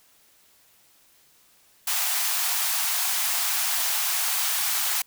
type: high-pass noise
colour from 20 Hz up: white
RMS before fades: -25 dBFS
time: 1.87-5.02 s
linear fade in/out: 5 ms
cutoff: 670 Hz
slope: 96 dB/octave
effects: white hiss -59 dBFS RMS until 5.06 s